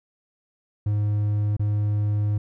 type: tone with dropouts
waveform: triangle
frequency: 104.2 Hz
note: G#2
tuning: 6 cents sharp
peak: -18 dBFS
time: 0.86-2.38 s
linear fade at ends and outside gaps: 5 ms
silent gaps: 1.567-1.595 s
effects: none